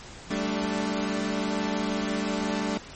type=chord; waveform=sawtooth; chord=G suspended second; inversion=none; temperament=equal with one note detuned; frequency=194.08 / 220 / 293.7 Hz; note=G3 / A3 / D4; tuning=-17 / 0 / 0 cents; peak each=-27 / -26 / -27 dBFS; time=0.3-2.78 s; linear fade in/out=10 ms; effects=pink hiss -44 dBFS RMS until 2.95 s + MP3 32 kbps